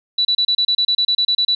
sine tone bursts, 3951 Hz, B7, in tune, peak -13 dBFS, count 14, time 0.18-1.55 s, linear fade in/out 5 ms, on 70 ms, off 30 ms, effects none

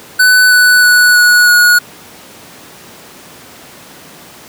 square tone with pitch steps, 1500 / 1487.9 / 1475.9 / 1464 / 1452.3 Hz, F#6 / F#6 / F#6 / F#6 / F#6, +23 / +9 / -5 / -19 / -33 cents, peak -5 dBFS, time 0.19-1.79 s, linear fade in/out 10 ms, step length 320 ms, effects pink hiss -35 dBFS RMS until 4.48 s + high-pass 150 Hz 12 dB/octave

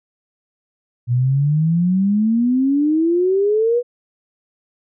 sine exponential sweep, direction up, 118.6 to 493.9 Hz, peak -13 dBFS, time 1.07-3.83 s, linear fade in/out 50 ms, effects none

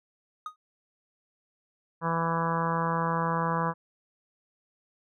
triangle tone with exponential decay, 1244.5 Hz, D#6, in tune, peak -28 dBFS, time 0.46-0.56 s, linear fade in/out 2 ms, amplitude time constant 21 ms
harmonic tone, 165.9 Hz, E3, 11 cents sharp, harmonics 1 / 2 / 3 / 4 / 5 / 6 / 7 / 8 / 9 / 10, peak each -30 / -41 / -34 / -39 / -37 / -30 / -33 / -39 / -40 / -41 dBFS, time 2.01-3.74 s, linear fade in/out 50 ms
effects none

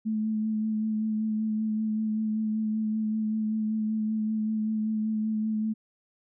sine tone with vibrato, 217 Hz, A3, 24 cents flat, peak -25 dBFS, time 0.05-5.74 s, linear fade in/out 20 ms, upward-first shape sine, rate 5.2 Hz, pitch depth 19 cents each way, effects none

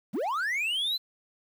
triangle linear sweep, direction up, 149.1 to 4123 Hz, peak -25 dBFS, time 0.13-0.98 s, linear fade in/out 20 ms, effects 9-bit

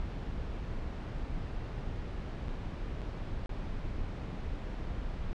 brown noise with dropouts, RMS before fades -37 dBFS, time 0-5.33 s, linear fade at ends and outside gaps 0 ms, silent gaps 2.483-2.491 / 3.01-3.017 / 3.459-3.493 s, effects low-pass 4000 Hz 12 dB/octave

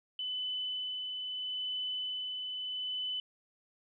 sine tone with tremolo, 3009 Hz, F#7, 28 cents sharp, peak -33 dBFS, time 0.19-3.2 s, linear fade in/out 2 ms, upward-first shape sine, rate 0.77 Hz, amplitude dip 30%, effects none

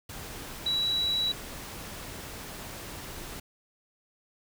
sine tone in noise, 3912 Hz, B7, 17 cents flat, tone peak -25 dBFS, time 0.66-1.32 s, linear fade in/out 5 ms, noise pink, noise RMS -41 dBFS, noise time 0.09-3.4 s, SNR +13 dB, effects none

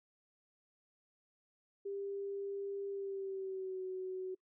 sine tone with pitch glide, 397.7 to 373.2 Hz, G4 to F#4, +25 to +15 cents, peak -38 dBFS, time 1.85-4.35 s, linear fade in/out 10 ms, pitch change -110 cents, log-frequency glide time 2.89-3.82 s, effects noise-tail reverb RT60 0.1 s tail -25 dB re dry

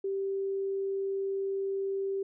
sine tone, 390.6 Hz, G4, 6 cents flat, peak -29 dBFS, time 0.04-2.23 s, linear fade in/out 5 ms, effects none

